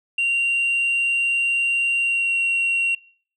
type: tone with pitch glide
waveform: sine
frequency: 2764 to 2745 Hz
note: F7 to F7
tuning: -19 to -31 cents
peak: -16 dBFS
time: 0.18-2.95 s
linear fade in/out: 5 ms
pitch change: -12 cents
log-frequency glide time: 2-2.33 s
effects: noise-tail reverb RT60 0.5 s tail -23 dB re dry + tanh soft clip ceiling -16 dBFS